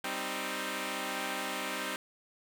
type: chord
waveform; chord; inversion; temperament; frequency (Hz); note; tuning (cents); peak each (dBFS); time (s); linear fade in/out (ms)
5% pulse; C minor; second; equal; 196 / 261.6 / 311.1; G3 / C4 / Eb4; 0 / 0 / 0; -28 / -26 / -27; 0.04-1.96; 2
effects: none